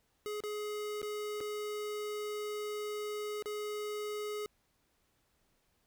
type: tone with dropouts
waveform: square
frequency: 420 Hz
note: G#4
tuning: 19 cents sharp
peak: -37 dBFS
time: 0.26-4.46 s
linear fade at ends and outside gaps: 0 ms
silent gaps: 0.404-0.437 / 1.017-1.029 / 1.405-1.41 / 3.424-3.458 s
effects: pink hiss -75 dBFS RMS until 5.86 s